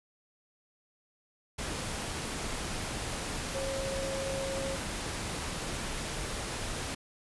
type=tone in noise; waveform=sine; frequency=541 Hz; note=C#5; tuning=42 cents flat; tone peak=-34 dBFS; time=3.54-4.76 s; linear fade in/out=10 ms; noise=pink; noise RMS=-36 dBFS; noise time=1.58-6.95 s; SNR=-1 dB; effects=resampled to 24000 Hz